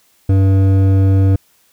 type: tone with hard clipping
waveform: triangle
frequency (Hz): 96.5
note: G2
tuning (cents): -27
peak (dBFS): -10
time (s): 0.29-1.36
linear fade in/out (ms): 5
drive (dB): 14
effects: white hiss -55 dBFS RMS until 1.72 s